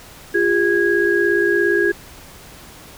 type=tone cluster; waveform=sine; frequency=347.5 / 404.7 / 1649 Hz; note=F4 / G#4 / G#6; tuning=-9 / -45 / -13 cents; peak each=-18 dBFS; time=0.34-1.92 s; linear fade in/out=10 ms; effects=pink hiss -41 dBFS RMS until 2.97 s